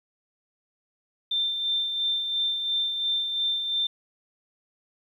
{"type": "tone with tremolo", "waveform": "sine", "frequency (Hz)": 3575, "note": "A7", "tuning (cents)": 27, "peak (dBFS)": -22, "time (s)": [1.31, 3.87], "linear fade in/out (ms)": 5, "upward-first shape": "sine", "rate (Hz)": 2.9, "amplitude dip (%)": 45, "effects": ["10-bit"]}